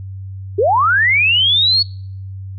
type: linear sweep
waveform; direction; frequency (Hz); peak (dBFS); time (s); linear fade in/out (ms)
sine; up; 361.8 to 4435; -10; 0.58-1.83; 10
effects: noise-tail reverb RT60 0.6 s tail -26 dB re dry + added 96 Hz sine -26 dBFS peak until 2.58 s